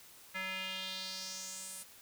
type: tone with band-pass filter sweep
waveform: square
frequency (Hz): 188.5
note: F#3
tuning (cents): +32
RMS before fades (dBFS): -42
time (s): 0.34-1.84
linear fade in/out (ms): 20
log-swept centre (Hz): 2000 to 10000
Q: 3.1
effects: white hiss -57 dBFS RMS until 2.01 s